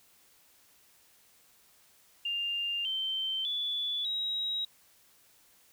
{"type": "tone with pitch steps", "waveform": "sine", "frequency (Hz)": [2800, 3107, 3447, 3825], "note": ["F7", "G7", "A7", "A#7"], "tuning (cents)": [4, -16, -36, 44], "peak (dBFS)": -30, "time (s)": [2.25, 4.65], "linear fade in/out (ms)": 5, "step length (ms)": 600, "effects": ["white hiss -63 dBFS RMS until 5.72 s"]}